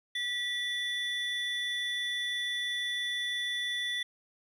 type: tone pair together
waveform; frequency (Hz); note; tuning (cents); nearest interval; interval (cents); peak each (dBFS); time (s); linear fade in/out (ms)
triangle; 1949 / 3477; B6 / A7; -23 / -21; minor seventh; 1002; -32 / -32; 0.15-4.03; 5
effects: none